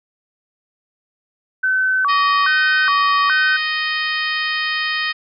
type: tone with vibrato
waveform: sine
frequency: 1318.5 Hz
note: E6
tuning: in tune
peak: -14 dBFS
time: 1.63-3.57 s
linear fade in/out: 10 ms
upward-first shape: square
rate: 1.2 Hz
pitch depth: 250 cents each way
type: harmonic tone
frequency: 622.3 Hz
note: D#5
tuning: in tune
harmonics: 2 / 3 / 4 / 5 / 6 / 7 / 8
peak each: -27 / -21 / -26 / -27 / -31 / -30 / -31 dBFS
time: 2.08-5.13 s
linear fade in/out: 20 ms
effects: none